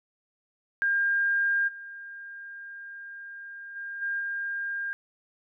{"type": "tone with level steps", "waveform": "sine", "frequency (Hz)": 1606, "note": "G6", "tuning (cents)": 41, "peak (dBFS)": [-22, -39, -34, -27, -29], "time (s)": [0.82, 4.93], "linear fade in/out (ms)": 0, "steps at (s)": [1.67, 3.75, 4.01, 4.19], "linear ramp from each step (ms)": 20, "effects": []}